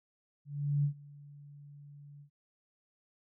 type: tone with ADSR envelope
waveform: sine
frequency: 144.1 Hz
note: D3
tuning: 33 cents flat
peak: -25 dBFS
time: 0.45-2.3 s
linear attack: 390 ms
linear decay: 93 ms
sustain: -24 dB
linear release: 92 ms
effects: none